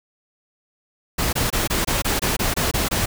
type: noise bursts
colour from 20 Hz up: pink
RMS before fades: -21 dBFS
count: 11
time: 1.18-3.06 s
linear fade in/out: 10 ms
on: 150 ms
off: 23 ms
effects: none